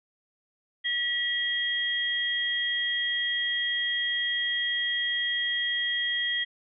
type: tone pair together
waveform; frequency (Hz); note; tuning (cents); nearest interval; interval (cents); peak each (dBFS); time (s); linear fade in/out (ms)
sine; 1935 / 3254; B6 / G#7; -36 / -36; major sixth; 900; -28; 0.84-6.45; 20
effects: none